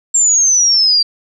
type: exponential sweep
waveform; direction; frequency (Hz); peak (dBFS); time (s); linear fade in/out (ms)
sine; down; 7460 to 4675; -8; 0.14-1.03; 10
effects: none